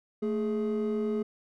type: tone pair together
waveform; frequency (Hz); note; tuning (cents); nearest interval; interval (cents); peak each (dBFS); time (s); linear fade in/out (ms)
triangle; 221.4 / 418.7; A3 / G#4; +11 / +14; major seventh; 1103; -27; 0.22-1.23; 10
effects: tanh soft clip ceiling -20 dBFS